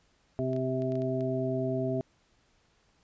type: harmonic tone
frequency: 130 Hz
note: C3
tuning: 11 cents flat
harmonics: 1 / 2 / 3 / 5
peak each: -33 / -33 / -33 / -33 dBFS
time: 0.39-2.01 s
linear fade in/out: 0 ms
type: clicks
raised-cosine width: 0.2 ms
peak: -34 dBFS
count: 7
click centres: 0.532 / 0.564 / 0.821 / 0.921 / 0.955 / 1.02 / 1.208 s
effects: pink hiss -68 dBFS RMS until 3.03 s + resampled to 16000 Hz